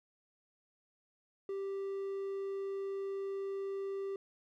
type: tone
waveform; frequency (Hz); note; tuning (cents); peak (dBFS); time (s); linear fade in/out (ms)
triangle; 392; G4; 0; -34; 1.49-4.16; 2
effects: none